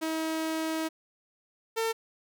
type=tone pair in turn; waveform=sawtooth; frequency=319.6 / 451.2 Hz; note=D#4 / A4; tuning=+47 / +44 cents; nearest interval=tritone; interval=597 cents; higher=second; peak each=-25 / -23 dBFS; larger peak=second; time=0.01-0.89 / 1.76-1.93 s; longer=first; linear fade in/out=20 ms; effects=none